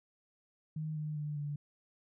sine tone with pitch steps, 155.56 / 152.27 / 149.05 / 145.9 Hz, D#3 / D#3 / D3 / D3, 0 / -37 / +26 / -11 cents, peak -35 dBFS, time 0.76-1.56 s, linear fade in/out 5 ms, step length 200 ms, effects none

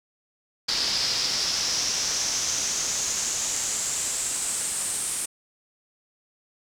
brown noise with band-pass filter sweep, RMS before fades -27 dBFS, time 0.68-5.26 s, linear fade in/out 10 ms, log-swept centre 4800 to 8900 Hz, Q 4.8, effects none

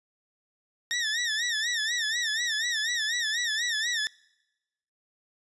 20% pulse tone with vibrato, 1826 Hz, A#6, 36 cents flat, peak -21 dBFS, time 0.91-4.07 s, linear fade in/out 0 ms, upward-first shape sine, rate 4.1 Hz, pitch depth 120 cents each way, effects noise-tail reverb RT60 1.0 s tail -25 dB re dry + resampled to 24000 Hz

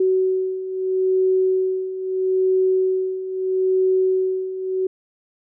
sine beating tone pair, 374.7 / 375.47 Hz, F#4 / F#4, +22 / +25 cents, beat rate 0.77 Hz, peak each -23 / -18 dBFS, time 0-4.87 s, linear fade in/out 5 ms, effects none

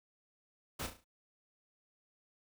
pink noise with echo, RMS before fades -40 dBFS, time 0.79-0.87 s, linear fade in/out 10 ms, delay 35 ms, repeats 5, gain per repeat -7 dB, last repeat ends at 1.045 s, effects none

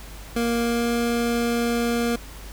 25% pulse tone with pitch glide, 234.3 to 235.7 Hz, A#3 to A#3, +9 to +19 cents, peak -17 dBFS, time 0.36-2.16 s, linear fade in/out 5 ms, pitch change +10 cents, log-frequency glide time 0.58-0.89 s, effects added 50 Hz sine -38 dBFS peak until 2.52 s + pink hiss -43 dBFS RMS until 2.52 s

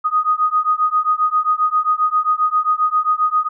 sine beating tone pair, 1241 / 1248.5 Hz, D#6 / D#6, -5 / +6 cents, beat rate 7.5 Hz, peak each -17 / -17 dBFS, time 0.04-3.49 s, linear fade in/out 20 ms, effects none

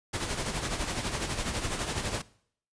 pink noise with tremolo, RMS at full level -30 dBFS, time 0.13-2.22 s, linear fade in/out 10 ms, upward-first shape sine, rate 12 Hz, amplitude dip 55%, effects noise-tail reverb RT60 0.6 s tail -20 dB re dry + resampled to 22050 Hz

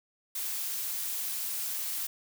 blue noise, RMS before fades -34 dBFS, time 0.35-2.07 s, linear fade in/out 5 ms, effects none

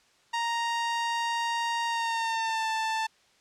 sawtooth tone with pitch glide, 932.3 to 885.1 Hz, A#5 to A5, 0 to +10 cents, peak -23 dBFS, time 0.33-3.07 s, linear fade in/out 10 ms, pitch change -90 cents, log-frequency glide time 1.87-2.69 s, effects white hiss -63 dBFS RMS until 3.4 s + low-pass 6000 Hz 12 dB/octave

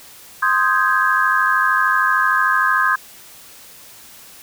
sine chord, Ab major seventh, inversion first, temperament equal, 1046.5 / 1244.5 / 1568 / 1661.2 Hz, C6 / Eb6 / G6 / Ab6, 0 / 0 / 0 / 0 cents, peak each -19 dBFS, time 0.42-2.96 s, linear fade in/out 10 ms, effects white hiss -42 dBFS RMS until 4.42 s

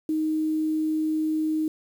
sine tone with quantisation, 312.3 Hz, D#4, 7 cents sharp, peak -22 dBFS, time 0.09-1.68 s, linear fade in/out 2 ms, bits 8, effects none

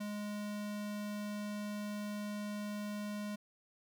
square tone, 207.7 Hz, G#3, in tune, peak -39 dBFS, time 0-3.36 s, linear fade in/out 10 ms, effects none

